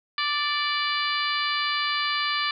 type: harmonic tone with a mistuned harmonic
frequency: 587 Hz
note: D5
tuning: 1 cent flat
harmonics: 2 / 3 / 4 / 5 / 6 / 7 / 8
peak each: -28 / -30 / -31 / -32 / -33 / -33 / -34 dBFS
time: 0.18-2.51 s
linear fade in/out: 2 ms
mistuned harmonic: 4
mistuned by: -15 cents
effects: none